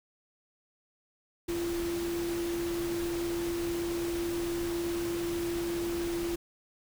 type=tone in noise; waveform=sine; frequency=341.9 Hz; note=F4; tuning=37 cents flat; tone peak=-30 dBFS; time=1.48-6.36 s; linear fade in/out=10 ms; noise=pink; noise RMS=-40 dBFS; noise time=1.48-6.36 s; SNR=+7 dB; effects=none